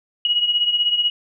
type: beating tone pair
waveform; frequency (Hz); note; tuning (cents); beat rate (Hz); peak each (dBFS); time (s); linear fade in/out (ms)
sine; 2900 / 2916; F#7 / F#7; -35 / -26; 16; -17 / -23; 0.25-1.1; 2
effects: none